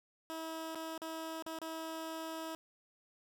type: tone with dropouts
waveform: 15% pulse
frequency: 322.6 Hz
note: E4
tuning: 37 cents flat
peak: -34 dBFS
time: 0.3-2.55 s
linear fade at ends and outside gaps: 0 ms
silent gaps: 0.748-0.756 / 0.978-1.018 / 1.424-1.463 / 1.587-1.616 s
effects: none

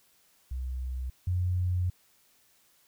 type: tone pair in turn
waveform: sine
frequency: 63.8 / 90.23 Hz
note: C2 / F#2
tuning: -43 / -43 cents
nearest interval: tritone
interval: 600 cents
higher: second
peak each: -31 / -25 dBFS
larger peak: second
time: 0.51-1.1 / 1.27-1.9 s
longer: second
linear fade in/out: 5 ms
effects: white hiss -65 dBFS RMS until 2.87 s

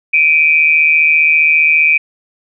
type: tone pair together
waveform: sine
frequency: 2334 / 2489 Hz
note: D7 / D#7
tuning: -11 / 0 cents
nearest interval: minor second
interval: 111 cents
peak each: -10 dBFS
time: 0.13-1.98 s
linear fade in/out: 10 ms
effects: none

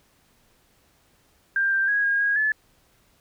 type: tone with pitch steps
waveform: sine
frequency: 1590 / 1578 / 1652 / 1627 / 1641 / 1727 Hz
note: G6 / G6 / G#6 / G#6 / G#6 / A6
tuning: +24 / +11 / -10 / -36 / -21 / -33 cents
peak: -19 dBFS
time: 1.56-2.52 s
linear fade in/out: 2 ms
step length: 160 ms
effects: pink hiss -62 dBFS RMS until 3.2 s

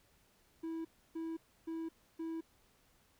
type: tone bursts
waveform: triangle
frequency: 326.4 Hz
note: E4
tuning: 17 cents flat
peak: -36 dBFS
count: 4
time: 0.63-2.41 s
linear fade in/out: 10 ms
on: 220 ms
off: 300 ms
effects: pink hiss -70 dBFS RMS until 3.19 s

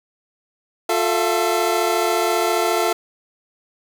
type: tone cluster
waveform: 25% pulse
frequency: 354.8 / 438.9 / 675 Hz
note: F4 / A4 / E5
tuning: +27 / -4 / +41 cents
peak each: -18 dBFS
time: 0.89-2.93 s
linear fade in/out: 5 ms
effects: 8-bit

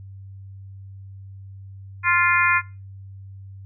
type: harmonic tone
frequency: 349.2 Hz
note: F4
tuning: in tune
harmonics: 3 / 4 / 5 / 6 / 7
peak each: -22 / -22 / -22 / -22 / -22 dBFS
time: 2.03-2.62 s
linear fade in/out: 50 ms
effects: noise-tail reverb RT60 0.3 s tail -20 dB re dry + added 97 Hz sine -37 dBFS peak until 3.65 s

